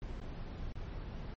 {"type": "noise with dropouts", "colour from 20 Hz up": "brown", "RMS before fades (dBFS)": -42, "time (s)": [0.02, 1.34], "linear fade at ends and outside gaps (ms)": 1, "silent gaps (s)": [[0.202, 0.215], [0.723, 0.754]], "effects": ["low-pass 5000 Hz 12 dB/octave", "MP3 32 kbps"]}